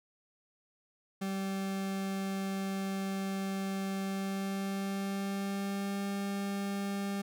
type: tone with pitch glide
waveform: 40% pulse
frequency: 193.9 to 198.78 Hz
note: G3 to G3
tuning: -19 to +24 cents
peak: -32 dBFS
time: 1.21-7.22 s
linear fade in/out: 10 ms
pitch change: +43 cents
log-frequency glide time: 4.03-6.05 s
effects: none